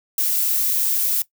violet noise, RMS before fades -20 dBFS, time 0.18-1.22 s, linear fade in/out 2 ms, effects noise-tail reverb RT60 0.1 s tail -18 dB re dry

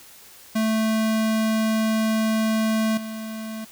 square tone with level steps, 220 Hz, A3, in tune, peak -20 / -31 dBFS, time 0.55-3.65 s, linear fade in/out 10 ms, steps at 2.97 s, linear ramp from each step 5 ms, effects white hiss -47 dBFS RMS until 3.71 s

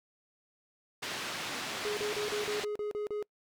white band-pass noise, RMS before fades -38 dBFS, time 1.02-2.65 s, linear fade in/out 10 ms, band 130 to 3900 Hz, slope 12 dB/octave
triangle tone bursts, 418.4 Hz, G#4, 13 cents sharp, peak -30 dBFS, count 9, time 1.85-3.226 s, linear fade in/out 0 ms, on 120 ms, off 37 ms
effects noise-tail reverb RT60 0.1 s tail -26 dB re dry

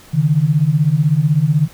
sine beating tone pair, 140.4 / 156.4 Hz, C#3 / D#3, +22 / +9 cents, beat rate 16 Hz, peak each -15 / -13 dBFS, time 0.13-1.68 s, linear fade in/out 20 ms, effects pink hiss -43 dBFS RMS until 1.73 s

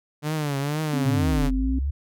sawtooth tone with vibrato, 146.83 Hz, D3, in tune, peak -20 dBFS, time 0.22-1.51 s, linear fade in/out 50 ms, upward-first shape triangle, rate 2.1 Hz, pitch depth 130 cents each way
sine tone with pitch glide, 262.1 to 264.5 Hz, C4 to C4, +3 to +19 cents, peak -24 dBFS, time 0.93-1.79 s, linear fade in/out 5 ms, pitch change +16 cents, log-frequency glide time 1.57-1.68 s
sine linear two-way sweep, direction down then up, 130.81 to 38.65 to 73.8 Hz, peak -22 dBFS, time 1.05-1.91 s, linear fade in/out 10 ms, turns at 1.44 s
effects none

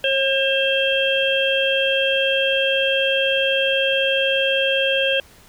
harmonic tone with a mistuned harmonic, 536 Hz, C5, 42 cents sharp, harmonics 1 / 3 / 5 / 6, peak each -20 / -25 / -22 / -22 dBFS, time 0.04-5.2 s, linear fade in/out 2 ms, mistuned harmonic 1, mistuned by +16 cents, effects pink hiss -49 dBFS RMS until 5.48 s

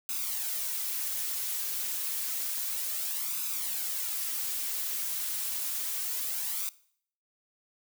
blue noise with flanger, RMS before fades -33 dBFS, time 0.09-6.69 s, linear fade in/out 0 ms, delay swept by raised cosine 0.79 to 4.99 ms, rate 0.3 Hz, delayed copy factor +0.6, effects noise-tail reverb RT60 0.6 s tail -20 dB re dry

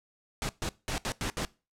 pink noise bursts at uneven times, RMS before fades -32 dBFS, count 6, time 0.42-0.49 / 0.62-0.69 / 0.88-0.98 / 1.05-1.12 / 1.21-1.3 / 1.37-1.45 s, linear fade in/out 0 ms, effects noise-tail reverb RT60 0.3 s tail -21 dB re dry + low-pass 9000 Hz 12 dB/octave

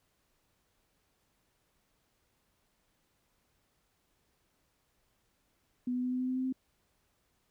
sine tone with pitch steps, 247.9 / 249.6 / 251.4 / 253.1 / 254.9 / 256.6 / 258.4 / 260.2 Hz, B3 / B3 / B3 / B3 / C4 / C4 / C4 / C4, +7 / +19 / +31 / +43 / -45 / -34 / -21 / -9 cents, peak -30 dBFS, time 5.87-6.526 s, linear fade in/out 5 ms, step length 82 ms, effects pink hiss -75 dBFS RMS until 7.5 s

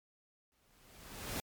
pink noise with exponential growth, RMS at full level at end -37 dBFS, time 0.52-1.4 s, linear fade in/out 0 ms, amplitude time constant 190 ms, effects MP3 96 kbps

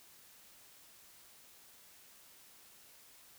silence, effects white hiss -60 dBFS RMS until 3.38 s

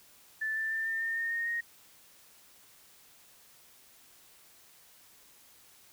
sine tone with pitch steps, 1756 / 1771.3 / 1786.7 / 1802.2 / 1817.9 / 1833.7 / 1849.7 / 1865.8 Hz, A6 / A6 / A6 / A6 / A#6 / A#6 / A#6 / A#6, -4 / +11 / +26 / +41 / -44 / -29 / -14 / +1 cents, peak -30 dBFS, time 0.41-1.61 s, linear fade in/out 10 ms, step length 150 ms, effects white hiss -59 dBFS RMS until 5.92 s

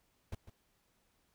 brown noise with echo, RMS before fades -40 dBFS, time 0.32-0.35 s, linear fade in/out 5 ms, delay 150 ms, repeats 1, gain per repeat -12 dB, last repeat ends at 0.5 s, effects pink hiss -75 dBFS RMS until 1.34 s

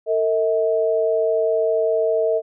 sine tone pair together, 452.5 / 640 Hz, A4 / D#5, +48 / +49 cents, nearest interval tritone, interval 601 cents, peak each -19 / -19 dBFS, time 0.06-2.42 s, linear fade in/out 50 ms, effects none

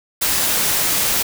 white noise, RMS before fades -18 dBFS, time 0.21-1.23 s, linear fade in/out 10 ms, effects none

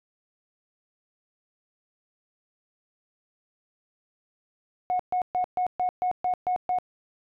sine tone bursts, 729 Hz, F#5, 26 cents flat, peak -21 dBFS, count 9, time 4.9-6.786 s, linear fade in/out 0 ms, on 94 ms, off 130 ms, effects tanh soft clip ceiling -19 dBFS

